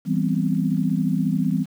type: chord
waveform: sine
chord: C major seventh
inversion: first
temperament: equal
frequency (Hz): 164.81 / 196 / 246.9 / 261.6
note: E3 / G3 / B3 / C4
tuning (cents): 0 / 0 / 0 / 0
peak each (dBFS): -23 / -23 / -26 / -26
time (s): 0.05-1.66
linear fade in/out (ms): 50
effects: 8-bit